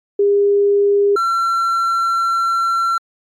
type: tone pair in turn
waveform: sine / triangle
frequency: 404.3 / 1356.6 Hz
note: G#4 / E6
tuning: -46 / +49 cents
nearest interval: octave + major sixth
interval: 2095 cents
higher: second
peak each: -10 / -12 dBFS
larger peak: first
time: 0.19-1.16 / 1.16-2.98 s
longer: second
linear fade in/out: 5 ms
effects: MP3 64 kbps